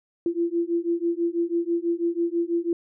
sine beating tone pair, 337.4 / 343.5 Hz, E4 / F4, +40 / -29 cents, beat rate 6.1 Hz, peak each -25 / -25 dBFS, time 0.26-2.73 s, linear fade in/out 2 ms, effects none

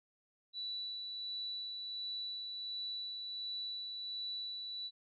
sine tone with tremolo, 3952 Hz, B7, in tune, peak -38 dBFS, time 0.53-4.91 s, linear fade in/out 50 ms, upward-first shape sine, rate 1.4 Hz, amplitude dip 30%, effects none

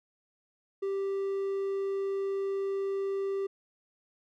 triangle tone, 392 Hz, G4, in tune, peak -27 dBFS, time 0.82-3.47 s, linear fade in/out 10 ms, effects none

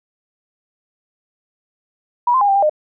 sine tone with pitch steps, 967 / 1038 / 813 / 786 / 799 / 609 Hz, B5 / C6 / G#5 / G5 / G5 / D#5, -37 / -14 / -37 / +4 / +33 / -37 cents, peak -11 dBFS, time 2.27-2.696 s, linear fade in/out 5 ms, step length 71 ms, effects none

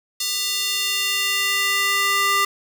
square tone with high-pass filter sweep, 397.5 Hz, G4, 24 cents sharp, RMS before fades -21 dBFS, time 0.2-2.45 s, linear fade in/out 5 ms, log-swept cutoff 4400 to 1300 Hz, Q 1.5, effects none

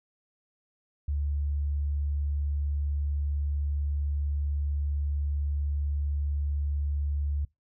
sine tone, 72.2 Hz, D2, 29 cents flat, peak -26 dBFS, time 1.08-7.45 s, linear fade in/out 5 ms, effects noise-tail reverb RT60 0.2 s tail -24 dB re dry

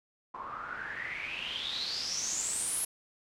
white noise with low-pass filter sweep, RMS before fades -36 dBFS, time 0.34-2.85 s, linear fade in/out 5 ms, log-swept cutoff 1000 to 11000 Hz, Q 9, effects none

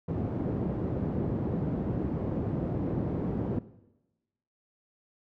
pink band-pass noise, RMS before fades -31 dBFS, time 0.08-3.59 s, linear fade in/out 5 ms, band 110 to 360 Hz, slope 12 dB/octave, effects noise-tail reverb RT60 1.0 s tail -17 dB re dry

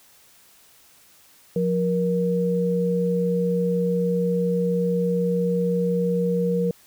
sine tone pair together, 177.17 / 473 Hz, F3 / A#4, +25 / +25 cents, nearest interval octave + perfect fourth, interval 1700 cents, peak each -22 dBFS, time 1.56-6.71 s, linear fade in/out 2 ms, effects white hiss -54 dBFS RMS until 6.86 s

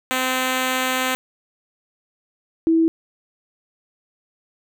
5% pulse / sine tone pair in turn, 257.7 / 326.5 Hz, C4 / E4, -26 / -17 cents, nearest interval major third, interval 409 cents, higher second, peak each -8 / -13 dBFS, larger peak first, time 0.11-1.15 / 2.67-2.88 s, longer first, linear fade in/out 0 ms, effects none

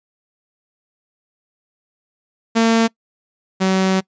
sawtooth tone pair in turn, 227.2 / 189.37 Hz, A#3 / F#3, -44 / +40 cents, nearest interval minor third, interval 316 cents, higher first, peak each -8 / -10 dBFS, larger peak first, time 2.55-2.88 / 3.6-4.01 s, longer second, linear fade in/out 20 ms, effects noise-tail reverb RT60 0.1 s tail -24 dB re dry + resampled to 16000 Hz

